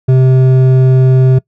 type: tone with hard clipping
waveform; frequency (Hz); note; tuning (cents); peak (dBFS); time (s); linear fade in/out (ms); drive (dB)
sine; 130; C3; -11; -6; 0.08-1.39; 10; 8
effects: noise-tail reverb RT60 0.1 s tail -22 dB re dry